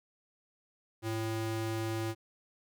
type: ring-modulated tone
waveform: square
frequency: 222.7 Hz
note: A3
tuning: 21 cents sharp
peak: -30 dBFS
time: 1.02-2.15 s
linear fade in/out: 50 ms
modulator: 116 Hz
effects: none